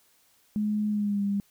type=tone with pitch glide; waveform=sine; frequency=210.7 to 200.6 Hz; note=G#3 to G3; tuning=+25 to +40 cents; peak=-24 dBFS; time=0.56-1.4 s; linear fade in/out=0 ms; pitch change=-85 cents; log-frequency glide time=0.89-1.22 s; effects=white hiss -64 dBFS RMS until 1.5 s